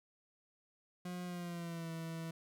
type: tone with pitch glide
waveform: 40% pulse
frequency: 178.8 to 163.96 Hz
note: F3 to E3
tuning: +41 to -9 cents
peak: -40 dBFS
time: 1.05-2.31 s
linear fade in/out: 5 ms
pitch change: -150 cents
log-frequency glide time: 1.25-1.91 s
effects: none